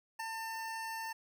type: tone with ADSR envelope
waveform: 25% pulse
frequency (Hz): 898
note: A5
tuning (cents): +35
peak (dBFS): -31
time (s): 0.19-1.13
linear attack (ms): 11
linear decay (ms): 5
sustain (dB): -4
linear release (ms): 9
effects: none